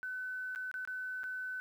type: tone with dropouts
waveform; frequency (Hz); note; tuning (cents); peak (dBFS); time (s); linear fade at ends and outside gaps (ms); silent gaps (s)
sine; 1510; F#6; +35; -37; 0.03-1.6; 0; 0.55-0.559 / 0.714-0.741 / 0.851-0.875 / 1.234-1.24
effects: 11-bit